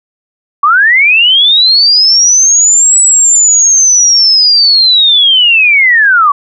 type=linear two-way sweep; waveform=sine; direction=up then down; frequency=1108.7 to 7902 to 1108.7 Hz; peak=-3 dBFS; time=0.63-6.32 s; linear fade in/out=5 ms; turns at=3 s; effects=none